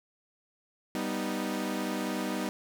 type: chord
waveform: sawtooth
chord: G augmented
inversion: none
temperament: equal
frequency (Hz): 196 / 246.9 / 311.1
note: G3 / B3 / D#4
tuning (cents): 0 / 0 / 0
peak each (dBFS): -31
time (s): 0.95-2.49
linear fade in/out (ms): 0
effects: none